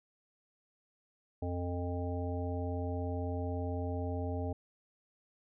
harmonic tone, 88.2 Hz, F2, 18 cents sharp, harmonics 1 / 3 / 5 / 7 / 9, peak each -35 / -40 / -42 / -43 / -45 dBFS, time 1.42-4.53 s, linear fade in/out 5 ms, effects none

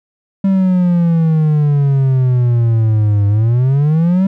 triangle exponential two-way sweep, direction down then up, 196 to 100.5 to 196 Hz, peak -7 dBFS, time 0.44-4.27 s, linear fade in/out 5 ms, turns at 3.27 s, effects none

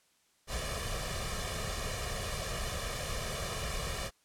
pink noise with comb filter, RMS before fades -36 dBFS, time 0.47-4.11 s, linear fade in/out 50 ms, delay 1.7 ms, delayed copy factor +0.75, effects white hiss -70 dBFS RMS until 4.24 s + low-pass 10000 Hz 12 dB/octave

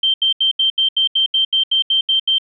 sine tone bursts, 3136 Hz, G7, in tune, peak -12 dBFS, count 13, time 0.03-2.384 s, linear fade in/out 5 ms, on 110 ms, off 77 ms, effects none

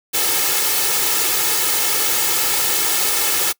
white noise with comb filter, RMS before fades -18 dBFS, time 0.13-3.53 s, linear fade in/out 20 ms, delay 2.3 ms, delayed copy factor +0.7, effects noise-tail reverb RT60 0.1 s tail -25 dB re dry + high-pass 150 Hz 12 dB/octave

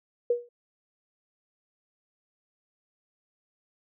sine tone with exponential decay, 480.7 Hz, B4, 47 cents flat, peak -18 dBFS, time 0.3-0.49 s, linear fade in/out 5 ms, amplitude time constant 41 ms, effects none

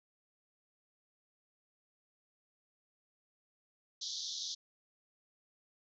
pink band-pass noise, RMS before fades -41 dBFS, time 4.01-4.55 s, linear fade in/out 10 ms, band 3400 to 6400 Hz, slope 96 dB/octave, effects none

